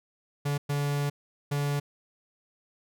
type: tone bursts at uneven times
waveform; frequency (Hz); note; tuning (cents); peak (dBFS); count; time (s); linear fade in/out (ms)
45% pulse; 143.7; D3; -37; -26; 3; 0.45-0.58 / 0.69-1.1 / 1.51-1.8; 10
effects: none